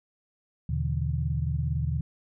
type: tone cluster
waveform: sine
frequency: 77.9 / 120.2 / 144.5 / 162 Hz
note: D#2 / B2 / D3 / E3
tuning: +3 / -46 / -28 / -30 cents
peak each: -29 / -31 / -30 / -35 dBFS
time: 0.69-2.01 s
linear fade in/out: 5 ms
effects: none